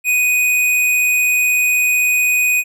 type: tone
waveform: square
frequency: 2489 Hz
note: D#7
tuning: in tune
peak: -13 dBFS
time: 0.04-2.64 s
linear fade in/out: 50 ms
effects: none